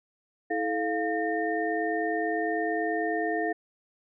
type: tone cluster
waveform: sine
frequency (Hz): 323.9 / 433 / 703 / 1821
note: E4 / A4 / F5 / A#6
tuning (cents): -30 / -28 / +11 / -41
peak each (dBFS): -31 / -31 / -30 / -33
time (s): 0.5-3.53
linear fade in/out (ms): 10
effects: none